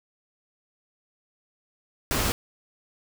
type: noise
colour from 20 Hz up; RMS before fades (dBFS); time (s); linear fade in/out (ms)
pink; -25; 2.11-2.32; 0
effects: none